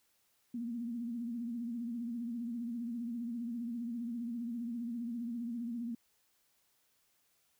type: tone with vibrato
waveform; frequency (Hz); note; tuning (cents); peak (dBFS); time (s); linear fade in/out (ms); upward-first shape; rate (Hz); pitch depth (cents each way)
sine; 235.7; A#3; +19; -36; 0.54-5.95; 5; sine; 15; 67
effects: white hiss -74 dBFS RMS until 7.59 s